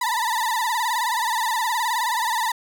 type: tone with vibrato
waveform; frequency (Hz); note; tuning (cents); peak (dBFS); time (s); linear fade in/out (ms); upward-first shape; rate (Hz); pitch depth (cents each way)
35% pulse; 935; A#5; +5; -19; 0.01-2.52; 5; sine; 19; 120
effects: none